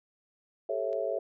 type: chord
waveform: sine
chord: A dominant seventh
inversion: third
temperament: just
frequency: 396 / 440 / 550 / 660 Hz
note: G4 / A4 / C#5 / E5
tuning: +18 / 0 / -14 / +2 cents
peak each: -37 / -35 / -33 / -33 dBFS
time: 0.69-1.19 s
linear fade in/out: 5 ms
type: click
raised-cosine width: 0.2 ms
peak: -37 dBFS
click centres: 0.93 s
effects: none